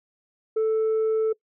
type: tone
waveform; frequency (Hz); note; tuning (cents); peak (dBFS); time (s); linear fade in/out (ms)
sine; 440; A4; 0; -17; 0.56-1.33; 10
effects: noise-tail reverb RT60 0.1 s tail -24 dB re dry + tanh soft clip ceiling -19 dBFS